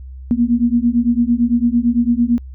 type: beating tone pair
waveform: sine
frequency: 233.6 / 242.5 Hz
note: A#3 / B3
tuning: +4 / -31 cents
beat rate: 8.9 Hz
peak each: -15 dBFS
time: 0.31-2.38 s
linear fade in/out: 0 ms
effects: added 65 Hz sine -30 dBFS peak until 2.54 s